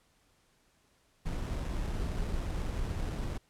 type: noise with sample-and-hold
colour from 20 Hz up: brown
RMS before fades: -34 dBFS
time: 1.25-3.38 s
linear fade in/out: 10 ms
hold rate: 4410 Hz
effects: pink hiss -69 dBFS RMS until 3.49 s + low-pass 11000 Hz 12 dB/octave